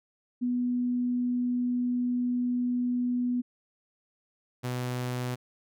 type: tone pair in turn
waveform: sine / sawtooth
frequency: 246 / 124.72 Hz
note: B3 / B2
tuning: -7 / +17 cents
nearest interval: octave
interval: 1176 cents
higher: first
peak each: -25 / -26 dBFS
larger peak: first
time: 0.41-3.42 / 4.63-5.36 s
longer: first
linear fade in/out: 20 ms
effects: none